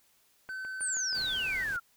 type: tone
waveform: triangle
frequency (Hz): 1528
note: G6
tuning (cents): -45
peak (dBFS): -34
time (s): 0.49-1.64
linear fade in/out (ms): 5
type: click train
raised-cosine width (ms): 0.5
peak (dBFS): -33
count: 5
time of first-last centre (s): 0.49-1.128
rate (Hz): 6.27
type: exponential sweep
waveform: sine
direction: down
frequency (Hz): 9397 to 1346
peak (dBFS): -30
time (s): 0.8-1.8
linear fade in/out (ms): 20
type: noise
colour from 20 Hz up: pink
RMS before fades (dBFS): -46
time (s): 1.14-1.77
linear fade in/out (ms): 10
effects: white hiss -67 dBFS RMS until 1.96 s